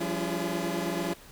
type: tone cluster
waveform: 25% pulse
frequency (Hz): 173.7 / 195.3 / 283.9 / 338.2 / 417.2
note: F3 / G3 / C#4 / E4 / G#4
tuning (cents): -9 / -6 / +41 / +44 / +8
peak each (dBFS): -30 / -33 / -32 / -30 / -36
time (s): 0-1.14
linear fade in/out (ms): 10
effects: pink hiss -51 dBFS RMS until 1.31 s